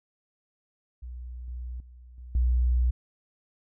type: tone with level steps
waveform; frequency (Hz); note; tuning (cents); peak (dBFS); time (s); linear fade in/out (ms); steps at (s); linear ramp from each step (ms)
sine; 61.3; B1; -12; -36 / -33 / -46 / -40 / -20; 1.02-2.91; 10; 1.48 / 1.8 / 2.18 / 2.35; 2
effects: none